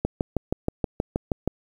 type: click train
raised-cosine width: 2 ms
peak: -9 dBFS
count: 10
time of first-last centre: 0.05-1.476 s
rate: 6.31 Hz
effects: 8-bit